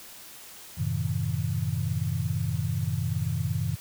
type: chord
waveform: sine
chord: F# diminished seventh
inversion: none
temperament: equal with one note detuned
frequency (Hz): 92.5 / 110 / 130.81 / 158.83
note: F#2 / A2 / C3 / Eb3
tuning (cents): 0 / 0 / 0 / +36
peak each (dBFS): -31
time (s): 0.77-3.76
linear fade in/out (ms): 20
effects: white hiss -46 dBFS RMS until 3.8 s